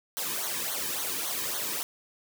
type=noise with flanger; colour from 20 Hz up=white; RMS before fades=-32 dBFS; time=0.17-1.83 s; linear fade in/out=0 ms; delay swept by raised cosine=0.39 to 1.49 ms; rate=3.6 Hz; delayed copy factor=-0.8; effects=none